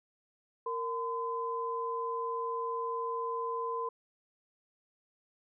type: tone pair together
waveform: sine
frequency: 462.9 / 1018.4 Hz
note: A#4 / C6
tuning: -12 / -47 cents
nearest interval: octave + major second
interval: 1365 cents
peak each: -36 / -34 dBFS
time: 0.66-3.89 s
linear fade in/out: 5 ms
effects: none